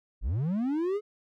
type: linear sweep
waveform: triangle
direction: up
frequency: 36.27 to 430 Hz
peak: -24 dBFS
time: 0.21-1.01 s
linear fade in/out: 50 ms
effects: none